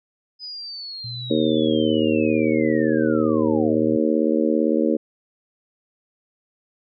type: linear sweep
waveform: sine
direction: down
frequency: 5030 to 487 Hz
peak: -31 dBFS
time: 0.39-3.82 s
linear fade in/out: 50 ms
type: tone with vibrato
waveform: sine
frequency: 116.54 Hz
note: A#2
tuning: in tune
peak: -31 dBFS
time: 1.04-3.97 s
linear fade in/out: 5 ms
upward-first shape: sine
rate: 0.7 Hz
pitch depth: 140 cents each way
type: harmonic tone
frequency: 77.78 Hz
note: D#2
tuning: in tune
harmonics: 3 / 4 / 5 / 6 / 7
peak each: -22 / -21 / -25 / -24 / -25 dBFS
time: 1.3-4.97 s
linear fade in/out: 10 ms
effects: none